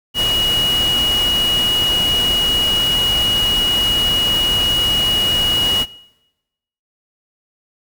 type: tone in noise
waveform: sine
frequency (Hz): 2900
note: F#7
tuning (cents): -35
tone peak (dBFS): -15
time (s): 0.14-5.86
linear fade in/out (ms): 50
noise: pink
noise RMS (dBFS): -24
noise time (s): 0.14-5.86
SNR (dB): +6
effects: noise-tail reverb RT60 1.0 s tail -21 dB re dry